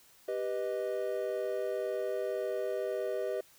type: chord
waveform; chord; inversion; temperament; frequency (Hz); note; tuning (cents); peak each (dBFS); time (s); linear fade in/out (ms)
triangle; G augmented; none; equal; 392 / 493.9 / 622.3; G4 / B4 / D#5; 0 / 0 / 0; -34 / -34 / -34; 0.28-3.41; 5
effects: white hiss -61 dBFS RMS until 3.58 s